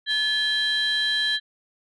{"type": "tone cluster", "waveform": "sine", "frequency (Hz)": [1722, 3190, 3974], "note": ["A6", "G7", "B7"], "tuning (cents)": [-38, 30, 10], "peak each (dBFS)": -24, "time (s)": [0.06, 1.4], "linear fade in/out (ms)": 50, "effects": ["tanh soft clip ceiling -15 dBFS"]}